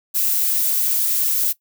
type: noise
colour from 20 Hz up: violet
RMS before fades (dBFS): -19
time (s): 0.14-1.53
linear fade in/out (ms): 20
effects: noise-tail reverb RT60 0.1 s tail -18 dB re dry